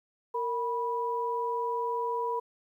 sine tone pair together, 462.7 / 979.1 Hz, A#4 / B5, -13 / -15 cents, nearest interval octave + minor second, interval 1298 cents, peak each -32 / -30 dBFS, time 0.34-2.4 s, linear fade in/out 10 ms, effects 11-bit

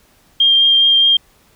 sine tone with vibrato, 3200 Hz, G7, 35 cents sharp, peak -8 dBFS, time 0.4-1.17 s, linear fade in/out 5 ms, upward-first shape triangle, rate 4.8 Hz, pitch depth 13 cents each way, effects pink hiss -53 dBFS RMS until 1.55 s

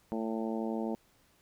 harmonic tone, 111.9 Hz, A2, 30 cents sharp, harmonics 2 / 3 / 4 / 5 / 6 / 7 / 8, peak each -34 / -38 / -40 / -42 / -44 / -45 / -46 dBFS, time 0.12-0.95 s, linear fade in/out 0 ms, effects pink hiss -67 dBFS RMS until 1.41 s

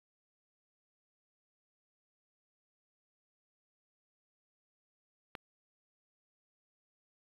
click, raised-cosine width 0.3 ms, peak -24 dBFS, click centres 5.352 s, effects low-pass 4000 Hz 12 dB/octave + 9-bit

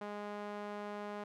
sawtooth tone with band-pass filter, 206.7 Hz, G#3, 8 cents flat, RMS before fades -43 dBFS, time 0.01-1.24 s, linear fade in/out 5 ms, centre 800 Hz, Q 0.83, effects none

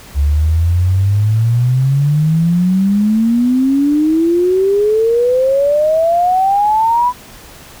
sine exponential sweep, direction up, 69.3 to 1000 Hz, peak -9 dBFS, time 0.14-7.13 s, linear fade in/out 50 ms, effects pink hiss -37 dBFS RMS until 7.8 s

